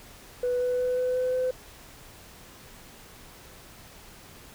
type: tone with pitch steps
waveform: sine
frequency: 493.9 / 497 / 500.2 / 503.4 / 506.6 / 509.8 Hz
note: B4 / B4 / B4 / B4 / B4 / C5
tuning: 0 / +11 / +22 / +33 / +44 / -45 cents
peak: -22 dBFS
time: 0.43-1.51 s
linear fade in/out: 5 ms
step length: 180 ms
effects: tanh soft clip ceiling -21 dBFS + pink hiss -49 dBFS RMS until 4.54 s